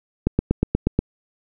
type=click train; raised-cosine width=3 ms; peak=-4 dBFS; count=7; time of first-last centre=0.27-0.99 s; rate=8.33 Hz; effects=none